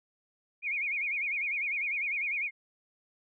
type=tone with vibrato; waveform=sine; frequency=2300 Hz; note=D7; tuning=37 cents flat; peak=-29 dBFS; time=0.62-2.51 s; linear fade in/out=50 ms; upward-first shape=sine; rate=10 Hz; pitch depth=140 cents each way; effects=none